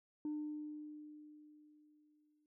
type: tone with exponential decay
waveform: sine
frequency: 301 Hz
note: D4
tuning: 43 cents sharp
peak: -35 dBFS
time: 0.25-2.46 s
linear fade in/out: 2 ms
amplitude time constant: 480 ms
effects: noise-tail reverb RT60 0.1 s tail -25 dB re dry + tanh soft clip ceiling -35 dBFS